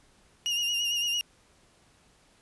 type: tone with vibrato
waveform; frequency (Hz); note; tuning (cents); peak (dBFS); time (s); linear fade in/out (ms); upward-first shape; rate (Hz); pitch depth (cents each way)
35% pulse; 2846; F7; +32; -24; 0.46-1.21; 0; sine; 8.9; 40
effects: pink hiss -62 dBFS RMS until 2.41 s + resampled to 24000 Hz

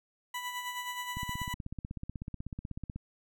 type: tone with tremolo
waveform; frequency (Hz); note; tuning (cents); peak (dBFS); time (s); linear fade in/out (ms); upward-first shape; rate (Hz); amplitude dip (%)
20% pulse; 987.8; B5; 0; -29; 0.34-1.54; 5; sine; 9.5; 50
type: click train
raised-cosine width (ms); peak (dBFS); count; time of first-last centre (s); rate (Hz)
5; -26; 30; 1.17-2.96; 16.2
effects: none

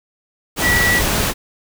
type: tone in noise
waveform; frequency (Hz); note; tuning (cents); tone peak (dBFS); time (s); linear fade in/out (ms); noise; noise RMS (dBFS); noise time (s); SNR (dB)
sine; 1944; B6; -28; -14; 0.61-1.02; 50; pink; -18; 0.56-1.34; +1
effects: none

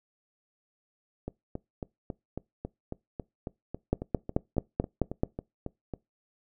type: two click trains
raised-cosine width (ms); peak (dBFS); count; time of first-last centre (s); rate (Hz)
2; -11 / -21; 7 / 18; 3.93-5.234 / 1.28-5.938; 4.6 / 3.65
effects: noise-tail reverb RT60 0.2 s tail -23 dB re dry

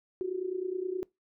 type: tone with amplitude modulation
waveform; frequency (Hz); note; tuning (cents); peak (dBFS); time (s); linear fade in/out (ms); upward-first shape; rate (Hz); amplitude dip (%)
sine; 369.4; F#4; -3; -27; 0.21-1.03; 0; sine; 29.6; 75
effects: noise-tail reverb RT60 0.2 s tail -24 dB re dry

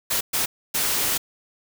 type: noise bursts at uneven times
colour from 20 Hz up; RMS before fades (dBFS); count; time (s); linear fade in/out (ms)
white; -23; 3; 0.1-0.21 / 0.33-0.46 / 0.74-1.18; 10
effects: none

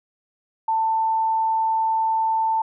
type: tone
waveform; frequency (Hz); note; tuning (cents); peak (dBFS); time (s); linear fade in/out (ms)
sine; 890; A5; +20; -18; 0.68-2.62; 5
effects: none

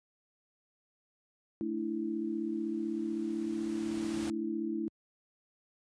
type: chord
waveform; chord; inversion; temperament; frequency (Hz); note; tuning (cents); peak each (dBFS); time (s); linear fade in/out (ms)
sine; A suspended fourth; none; equal; 220 / 293.7 / 329.6; A3 / D4 / E4; 0 / 0 / 0; -37 / -39 / -34; 1.61-4.88; 0
type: noise with exponential growth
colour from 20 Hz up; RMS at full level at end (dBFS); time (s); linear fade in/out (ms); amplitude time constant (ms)
pink; -41; 1.77-4.3; 1; 550
effects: high-pass 80 Hz 12 dB/octave + resampled to 22050 Hz

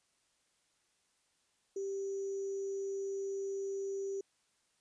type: tone with sample-and-hold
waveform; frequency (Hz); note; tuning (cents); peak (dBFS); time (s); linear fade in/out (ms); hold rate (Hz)
sine; 392; G4; 0; -35; 1.76-4.21; 5; 6300
effects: white hiss -75 dBFS RMS until 4.8 s + resampled to 22050 Hz

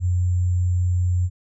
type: tone with sample-and-hold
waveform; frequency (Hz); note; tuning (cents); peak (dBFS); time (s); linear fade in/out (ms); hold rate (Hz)
sine; 89.5; F2; +43; -17; 0-1.3; 50; 7350
effects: resampled to 22050 Hz

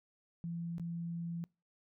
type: tone with dropouts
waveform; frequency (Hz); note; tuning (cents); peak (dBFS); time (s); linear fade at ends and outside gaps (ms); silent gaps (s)
sine; 169.3; E3; +46; -37; 0.44-1.44; 0; 0.782-0.797
effects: noise-tail reverb RT60 0.3 s tail -26 dB re dry

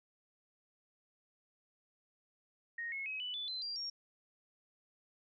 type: tone with pitch steps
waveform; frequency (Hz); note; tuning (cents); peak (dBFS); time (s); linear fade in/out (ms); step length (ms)
sine; 1864.7 / 2179 / 2547 / 2977 / 3480 / 4067 / 4753 / 5556; A#6 / C#7 / D#7 / F#7 / A7 / C8 / D8 / F8; 0 / -30 / +40 / +10 / -20 / -50 / +20 / -10; -38; 2.78-3.9; 5; 140
effects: none

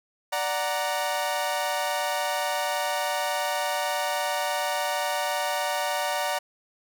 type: chord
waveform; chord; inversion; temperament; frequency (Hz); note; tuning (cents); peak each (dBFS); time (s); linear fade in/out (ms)
sawtooth; D augmented; none; equal; 587.3 / 740 / 932.3; D5 / F#5 / A#5; 0 / 0 / 0; -26; 0.32-6.39; 10
effects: none

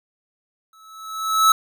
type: tone with exponential growth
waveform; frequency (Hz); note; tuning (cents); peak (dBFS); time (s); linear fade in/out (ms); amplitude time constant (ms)
square; 1302; E6; -22; -10; 0.73-1.52; 2; 170
effects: none

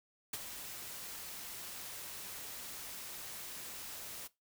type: noise with ADSR envelope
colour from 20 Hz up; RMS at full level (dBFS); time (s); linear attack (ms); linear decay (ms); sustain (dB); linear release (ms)
white; -37; 0.33-4.28; 6; 30; -9; 18
effects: noise-tail reverb RT60 0.2 s tail -19 dB re dry

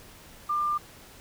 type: tone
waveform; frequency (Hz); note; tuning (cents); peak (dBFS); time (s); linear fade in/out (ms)
sine; 1195; D6; +30; -24; 0.49-0.78; 10
effects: pink hiss -50 dBFS RMS until 1.2 s

